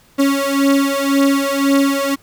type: beating tone pair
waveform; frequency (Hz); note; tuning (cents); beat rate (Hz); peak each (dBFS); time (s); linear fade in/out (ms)
35% pulse; 276 / 277.9; C#4 / C#4; -7 / +4; 1.9; -14; 0.18-2.16; 20
effects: pink hiss -51 dBFS RMS until 2.22 s